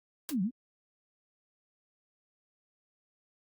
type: noise with exponential decay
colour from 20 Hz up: white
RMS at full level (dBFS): -34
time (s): 0.29-0.36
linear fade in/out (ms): 0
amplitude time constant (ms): 15
type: exponential two-way sweep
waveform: sine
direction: down then up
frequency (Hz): 340 to 174.61 to 270.8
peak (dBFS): -27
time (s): 0.3-0.51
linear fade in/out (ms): 50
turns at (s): 0.42
effects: Opus 48 kbps